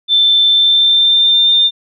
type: tone with pitch glide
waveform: sine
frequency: 3544 to 3604 Hz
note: A7 to A7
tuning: +12 to +41 cents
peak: -7 dBFS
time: 0.08-1.71 s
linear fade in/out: 50 ms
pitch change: +29 cents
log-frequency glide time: 0.47-1.46 s
effects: none